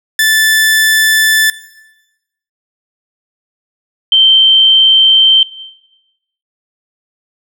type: tone pair in turn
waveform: sawtooth / sine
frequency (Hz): 1755 / 3121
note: A6 / G7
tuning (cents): -5 / -8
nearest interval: minor seventh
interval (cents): 997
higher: second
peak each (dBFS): -4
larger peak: neither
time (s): 0.19-1.5 / 4.12-5.43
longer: neither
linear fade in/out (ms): 2
effects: noise-tail reverb RT60 1.0 s tail -17 dB re dry